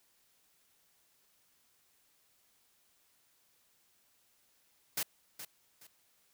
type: noise with echo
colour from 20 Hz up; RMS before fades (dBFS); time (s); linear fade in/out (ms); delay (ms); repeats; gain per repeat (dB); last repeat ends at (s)
white; -34; 4.97-5.03; 5; 420; 2; -11; 5.87
effects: white hiss -71 dBFS RMS until 6.33 s